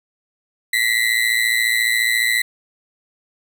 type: ring-modulated tone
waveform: 35% pulse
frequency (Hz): 1991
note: B6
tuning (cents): +14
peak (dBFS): -11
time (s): 0.73-2.42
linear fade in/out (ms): 5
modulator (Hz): 57.2
effects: none